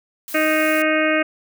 blue noise, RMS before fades -33 dBFS, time 0.28-0.82 s, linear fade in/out 0 ms
harmonic tone, 311.1 Hz, D#4, in tune, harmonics 1 / 2 / 4 / 5 / 6 / 7 / 8 / 9, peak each -21 / -20 / -26 / -24 / -26 / -25 / -26 / -31 dBFS, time 0.34-1.23 s, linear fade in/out 10 ms
effects none

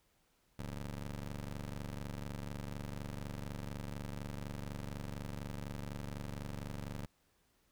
20% pulse ring-modulated tone, 71.7 Hz, D2, 41 cents flat, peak -33 dBFS, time 0.59-7.06 s, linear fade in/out 0 ms, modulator 47.9 Hz, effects pink hiss -74 dBFS RMS until 7.71 s

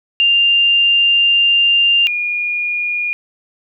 sine tone pair in turn, 2794 / 2433 Hz, F7 / D#7, 0 / -39 cents, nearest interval major second, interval 239 cents, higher first, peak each -9 / -16 dBFS, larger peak first, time 0.2-2.07 / 2.07-3.13 s, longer first, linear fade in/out 0 ms, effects none

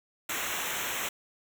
pink noise with comb filter, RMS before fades -33 dBFS, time 0.29-1.09 s, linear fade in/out 5 ms, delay 0.21 ms, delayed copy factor -0.95, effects none

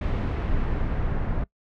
brown noise with low-pass filter sweep, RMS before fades -25 dBFS, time 0.01-1.44 s, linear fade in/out 5 ms, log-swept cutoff 2800 to 1600 Hz, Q 0.93, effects noise-tail reverb RT60 0.1 s tail -22 dB re dry

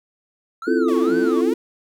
triangle tone with vibrato, 1300 Hz, E6, 24 cents flat, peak -27 dBFS, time 0.62-1.41 s, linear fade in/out 2 ms, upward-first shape sine, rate 2.2 Hz, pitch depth 290 cents each way
sine chord, F major seventh, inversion second, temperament equal, 261.6 / 329.6 / 349.2 / 440 Hz, C4 / E4 / F4 / A4, 0 / 0 / 0 / 0 cents, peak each -21 dBFS, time 0.67-1.54 s, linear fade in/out 10 ms
sawtooth exponential two-way sweep, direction down then up, 698.5 to 159.4 to 496.3 Hz, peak -28 dBFS, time 0.88-1.54 s, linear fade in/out 5 ms, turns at 1.14 s
effects none

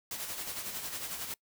white noise with tremolo, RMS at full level -37 dBFS, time 0.11-1.34 s, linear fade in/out 2 ms, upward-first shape sine, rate 11 Hz, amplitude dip 50%, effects noise-tail reverb RT60 0.1 s tail -24 dB re dry

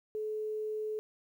sine tone, 430 Hz, A4, 40 cents flat, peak -33 dBFS, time 0.15-0.99 s, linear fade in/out 0 ms, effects 11-bit

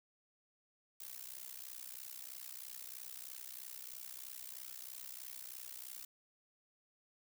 blue noise with amplitude modulation, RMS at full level -45 dBFS, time 1-6.05 s, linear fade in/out 5 ms, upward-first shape sine, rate 63.1 Hz, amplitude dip 95%, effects none

